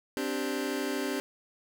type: chord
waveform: sawtooth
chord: C suspended second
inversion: none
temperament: just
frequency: 261.6 / 294.3 / 392.4 Hz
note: C4 / D4 / G4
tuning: 0 / +4 / +2 cents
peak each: -30 dBFS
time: 0.17-1.2 s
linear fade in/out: 0 ms
effects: none